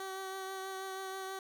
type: tone with vibrato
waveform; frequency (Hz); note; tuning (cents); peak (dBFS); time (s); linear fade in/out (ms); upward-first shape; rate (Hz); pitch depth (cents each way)
15% pulse; 382.3; G4; -43; -33; 0-1.39; 2; triangle; 6.2; 19
effects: none